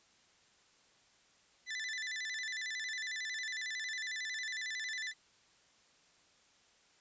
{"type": "tone with vibrato", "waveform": "sawtooth", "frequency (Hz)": 1878, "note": "A#6", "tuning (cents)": 12, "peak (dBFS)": -34, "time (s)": [1.66, 5.14], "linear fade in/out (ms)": 50, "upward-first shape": "square", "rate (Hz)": 11, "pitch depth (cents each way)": 110, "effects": ["white hiss -67 dBFS RMS until 7 s", "resampled to 16000 Hz"]}